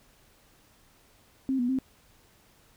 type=tone with pitch steps; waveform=sine; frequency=265.5 / 243.9 / 262.8 Hz; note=C4 / B3 / C4; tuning=+25 / -21 / +8 cents; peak=-24 dBFS; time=1.49-1.787 s; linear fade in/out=0 ms; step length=99 ms; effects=pink hiss -61 dBFS RMS until 2.76 s